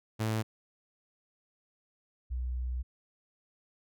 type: tone pair in turn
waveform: sawtooth / sine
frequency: 110 / 62.13 Hz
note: A2 / B1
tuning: 0 / +11 cents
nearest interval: minor seventh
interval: 989 cents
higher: first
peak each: -25 / -31 dBFS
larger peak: first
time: 0.19-0.43 / 2.3-2.83 s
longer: second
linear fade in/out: 20 ms
effects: none